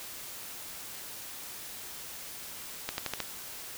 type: accelerating click train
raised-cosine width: 0.2 ms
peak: -14 dBFS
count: 5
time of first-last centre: 2.89-3.203 s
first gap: 91 ms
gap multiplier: 0.9
effects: white hiss -43 dBFS RMS until 3.77 s